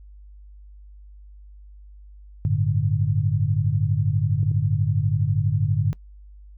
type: chord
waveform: sine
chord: G suspended second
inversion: none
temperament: just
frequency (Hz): 98 / 110.25 / 147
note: G2 / A2 / D3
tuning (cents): 0 / +4 / +2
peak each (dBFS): -23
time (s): 2.45-5.93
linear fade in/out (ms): 0
type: clicks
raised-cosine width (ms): 3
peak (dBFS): -27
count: 2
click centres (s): 4.431 / 4.514
effects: noise-tail reverb RT60 0.1 s tail -23 dB re dry + added 50 Hz sine -42 dBFS peak until 6.57 s